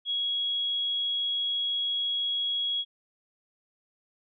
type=tone; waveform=sine; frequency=3322 Hz; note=G#7; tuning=in tune; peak=-26 dBFS; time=0.05-2.85 s; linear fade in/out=50 ms; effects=none